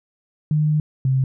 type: tone pair in turn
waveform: sine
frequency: 152.2 / 132.11 Hz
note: D#3 / C3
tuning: -38 / +17 cents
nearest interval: major second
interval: 245 cents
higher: first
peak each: -15 dBFS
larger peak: neither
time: 0.51-0.8 / 1.05-1.24 s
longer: first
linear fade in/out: 2 ms
effects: none